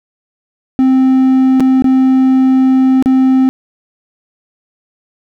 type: tone with dropouts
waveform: triangle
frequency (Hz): 261.6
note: C4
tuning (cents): 0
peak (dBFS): -4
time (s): 0.79-3.49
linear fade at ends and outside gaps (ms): 0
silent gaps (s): 1.598-1.605 / 1.822-1.843 / 3.025-3.059
effects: none